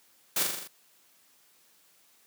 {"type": "noise with echo", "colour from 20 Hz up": "white", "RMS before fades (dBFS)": -27, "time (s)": [0.36, 0.43], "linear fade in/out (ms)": 5, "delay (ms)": 41, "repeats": 6, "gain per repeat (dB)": -3, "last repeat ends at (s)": 0.676, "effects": ["white hiss -63 dBFS RMS until 2.26 s", "high-pass 150 Hz 12 dB/octave"]}